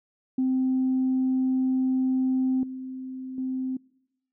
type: tone with level steps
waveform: sine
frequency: 259.7 Hz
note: C4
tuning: 13 cents flat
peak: -20 / -33 / -26 dBFS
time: 0.38-3.77 s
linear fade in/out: 5 ms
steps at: 2.63 / 3.38 s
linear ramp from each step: 2 ms
effects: noise-tail reverb RT60 0.9 s tail -25 dB re dry + tanh soft clip ceiling -17 dBFS